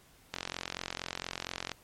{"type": "click train", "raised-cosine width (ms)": 0.2, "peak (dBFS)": -17, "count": 62, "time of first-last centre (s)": [0.34, 1.717], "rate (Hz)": 44.3, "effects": ["pink hiss -61 dBFS RMS until 1.83 s", "MP3 64 kbps"]}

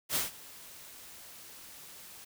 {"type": "noise with ADSR envelope", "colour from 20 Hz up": "white", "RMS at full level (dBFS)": -29, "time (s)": [0.09, 2.25], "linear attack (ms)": 65, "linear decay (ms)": 150, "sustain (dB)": -21, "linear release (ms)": 11, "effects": []}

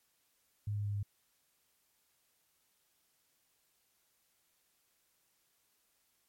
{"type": "tone with pitch steps", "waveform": "sine", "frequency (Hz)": [103.83, 103.05, 102.28, 101.52], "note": ["G#2", "G#2", "G#2", "G#2"], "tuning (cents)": [0, -13, -26, -39], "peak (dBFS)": -33, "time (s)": [0.67, 1.03], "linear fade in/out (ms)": 5, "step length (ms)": 90, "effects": ["white hiss -75 dBFS RMS until 6.28 s", "MP3 64 kbps"]}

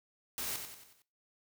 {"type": "noise with echo", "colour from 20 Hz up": "white", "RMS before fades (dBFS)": -38, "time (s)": [0.38, 0.56], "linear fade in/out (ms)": 0, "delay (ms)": 92, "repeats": 5, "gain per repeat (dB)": -6, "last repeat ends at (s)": 1.02, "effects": ["noise-tail reverb RT60 0.3 s tail -18 dB re dry"]}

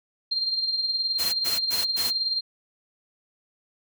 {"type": "tone with tremolo", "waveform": "sine", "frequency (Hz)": 4186, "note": "C8", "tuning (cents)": 0, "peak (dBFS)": -21, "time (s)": [0.31, 2.41], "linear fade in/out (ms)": 10, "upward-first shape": "sine", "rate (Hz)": 19, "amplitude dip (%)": 55}
{"type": "noise bursts", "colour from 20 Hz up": "white", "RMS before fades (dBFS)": -30, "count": 4, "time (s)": [1.18, 2.11], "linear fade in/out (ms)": 20, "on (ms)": 150, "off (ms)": 110}
{"effects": []}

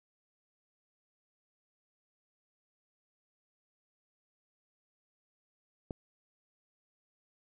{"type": "click", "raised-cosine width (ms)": 2, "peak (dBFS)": -24, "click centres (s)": 5.908, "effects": []}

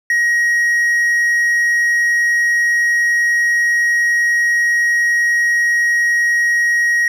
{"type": "tone", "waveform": "triangle", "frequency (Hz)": 1891, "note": "A#6", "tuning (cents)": 24, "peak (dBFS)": -10, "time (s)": [0.1, 7.08], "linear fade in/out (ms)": 2, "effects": []}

